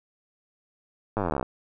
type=slowing click train; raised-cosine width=1 ms; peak=-13 dBFS; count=22; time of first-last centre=1.17-1.428 s; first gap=9 ms; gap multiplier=1.03; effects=none